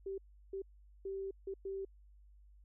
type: tone bursts at uneven times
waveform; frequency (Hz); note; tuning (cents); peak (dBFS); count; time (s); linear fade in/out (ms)
sine; 388.3; G4; -16; -38; 5; 0.06-0.18 / 0.53-0.62 / 1.05-1.31 / 1.47-1.54 / 1.65-1.85; 5
effects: added 50 Hz sine -58 dBFS peak until 2.64 s